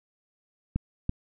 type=clicks; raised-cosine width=5 ms; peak=-14 dBFS; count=2; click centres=0.76 / 1.094 s; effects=none